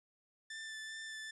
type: tone with vibrato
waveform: sawtooth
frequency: 1768 Hz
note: A6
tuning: 8 cents sharp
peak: -40 dBFS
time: 0.5-1.31 s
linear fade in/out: 5 ms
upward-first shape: sine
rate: 2.5 Hz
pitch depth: 13 cents each way
effects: resampled to 22050 Hz + 12-bit